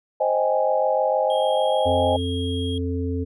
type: chord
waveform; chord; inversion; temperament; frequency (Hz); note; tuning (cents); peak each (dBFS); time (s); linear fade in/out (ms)
sine; Ab major seventh; first; equal; 523.3 / 622.3 / 784 / 830.6; C5 / Eb5 / G5 / Ab5; 0 / 0 / 0 / 0; -22 / -22 / -28 / -24; 0.2-2.17; 10
type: tone with pitch glide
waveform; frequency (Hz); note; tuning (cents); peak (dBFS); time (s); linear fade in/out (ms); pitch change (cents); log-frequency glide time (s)
triangle; 3244 to 3268; G#7 to G#7; -41 to -29; -31; 1.3-2.78; 2; +12; 1.47-1.76
type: harmonic tone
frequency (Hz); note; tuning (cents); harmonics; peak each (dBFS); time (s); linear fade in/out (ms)
88; F2; +14; 1 / 3 / 5; -25 / -27 / -30; 1.85-3.25; 20
effects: none